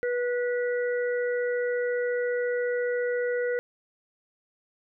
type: harmonic tone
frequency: 488.1 Hz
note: B4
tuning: 20 cents flat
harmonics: 1 / 3 / 4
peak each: -25 / -35 / -37 dBFS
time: 0.03-3.59 s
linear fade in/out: 0 ms
effects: none